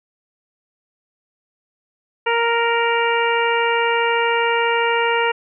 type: harmonic tone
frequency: 466.2 Hz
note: A#4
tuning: in tune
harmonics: 1 / 2 / 3 / 4 / 5 / 6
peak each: -20 / -20 / -24 / -25 / -25 / -26 dBFS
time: 2.26-5.32 s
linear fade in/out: 10 ms
effects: none